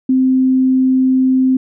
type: tone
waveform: sine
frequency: 260 Hz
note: C4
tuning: 11 cents flat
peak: -9 dBFS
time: 0.09-1.57 s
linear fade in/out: 5 ms
effects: none